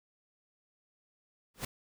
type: noise with exponential growth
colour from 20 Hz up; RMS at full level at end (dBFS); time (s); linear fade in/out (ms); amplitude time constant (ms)
pink; -31; 1.54-1.65; 5; 22
effects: none